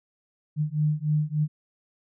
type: beating tone pair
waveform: sine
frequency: 149.9 / 153.3 Hz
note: D3 / D#3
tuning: +36 / -25 cents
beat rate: 3.4 Hz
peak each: -25 dBFS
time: 0.56-1.48 s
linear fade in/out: 50 ms
effects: none